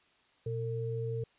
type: tone pair together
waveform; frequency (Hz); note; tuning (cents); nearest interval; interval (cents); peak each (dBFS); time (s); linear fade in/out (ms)
sine; 120 / 453.1; B2 / A#4; -49 / -49; octave + major seventh; 2300; -34 / -36; 0.46-1.24; 5
effects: white hiss -67 dBFS RMS until 1.38 s + resampled to 8000 Hz